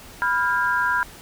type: chord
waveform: sine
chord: F diminished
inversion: second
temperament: equal with one note detuned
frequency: 987.8 / 1396.9 / 1618.6 Hz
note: Cb6 / F6 / Ab6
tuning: 0 / 0 / -45 cents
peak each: -23 dBFS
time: 0.22-1.03 s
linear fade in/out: 0 ms
effects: pink hiss -43 dBFS RMS until 1.21 s